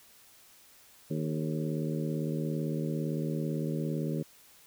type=harmonic tone with a mistuned harmonic; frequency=77.78 Hz; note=D#2; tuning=in tune; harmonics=2 / 3 / 4 / 5 / 6 / 7; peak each=-32 / -36 / -38 / -40 / -42 / -43 dBFS; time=1.1-4.23 s; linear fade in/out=10 ms; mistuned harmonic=6; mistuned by=-62 cents; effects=white hiss -58 dBFS RMS until 4.66 s